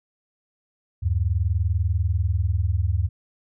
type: tone pair together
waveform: sine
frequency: 77.78 / 98 Hz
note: D#2 / G2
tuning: 0 / 0 cents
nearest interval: major third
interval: 400 cents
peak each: -22 dBFS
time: 1.02-3.09 s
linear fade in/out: 20 ms
effects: none